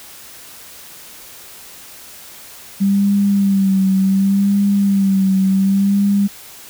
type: tone with vibrato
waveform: sine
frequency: 196 Hz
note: G3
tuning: in tune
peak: -11 dBFS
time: 2.8-6.28 s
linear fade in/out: 20 ms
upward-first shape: sine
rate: 0.68 Hz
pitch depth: 44 cents each way
effects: white hiss -38 dBFS RMS until 6.69 s